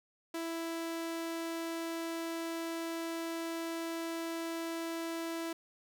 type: tone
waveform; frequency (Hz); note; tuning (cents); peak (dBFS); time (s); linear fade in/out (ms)
sawtooth; 331; E4; +7; -32; 0.34-5.53; 5
effects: none